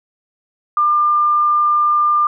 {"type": "tone", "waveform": "sine", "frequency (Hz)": 1198, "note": "D6", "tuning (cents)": 34, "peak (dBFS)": -11, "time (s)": [0.77, 2.27], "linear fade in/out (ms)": 2, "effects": []}